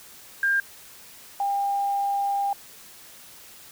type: tone pair in turn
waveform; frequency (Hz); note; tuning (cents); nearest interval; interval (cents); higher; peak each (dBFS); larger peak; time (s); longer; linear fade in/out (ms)
sine; 1600 / 800; G6 / G5; +35 / +35; octave; 1200; first; -19 / -22; first; 0.43-0.6 / 1.4-2.53; second; 2
effects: white hiss -47 dBFS RMS until 3.71 s